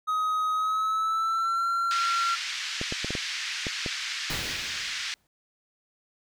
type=tone with pitch glide; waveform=triangle; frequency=1261 to 1367.2 Hz; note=D#6 to F6; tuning=+23 to -37 cents; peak=-22 dBFS; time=0.07-2.36 s; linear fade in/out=20 ms; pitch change=+140 cents; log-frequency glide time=0.53-1.68 s
type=band-pass noise; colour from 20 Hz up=pink; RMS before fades=-33 dBFS; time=1.91-5.14 s; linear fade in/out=0 ms; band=1700 to 5900 Hz; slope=24 dB/octave
type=clicks; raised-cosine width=2 ms; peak=-18 dBFS; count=7; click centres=2.814 / 2.924 / 3.046 / 3.106 / 3.152 / 3.668 / 3.862 s
type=noise with exponential decay; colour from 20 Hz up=pink; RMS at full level=-32 dBFS; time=4.3-5.27 s; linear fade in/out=1 ms; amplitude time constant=210 ms
effects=none